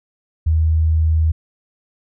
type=tone; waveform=sine; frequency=79.6 Hz; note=D#2; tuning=40 cents sharp; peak=-12 dBFS; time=0.46-1.32 s; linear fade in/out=10 ms; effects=none